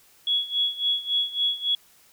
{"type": "tone with tremolo", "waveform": "sine", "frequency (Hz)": 3358, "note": "G#7", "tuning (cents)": 18, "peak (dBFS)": -19, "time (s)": [0.27, 1.75], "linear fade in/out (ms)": 2, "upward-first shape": "sine", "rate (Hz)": 3.6, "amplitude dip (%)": 85, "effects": ["white hiss -57 dBFS RMS until 2.12 s"]}